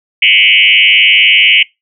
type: tone with frequency modulation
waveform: sine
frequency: 2600 Hz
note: E7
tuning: 24 cents flat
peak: -4 dBFS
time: 0.22-1.63 s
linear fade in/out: 5 ms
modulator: 104 Hz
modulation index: 4.6
effects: noise-tail reverb RT60 0.2 s tail -24 dB re dry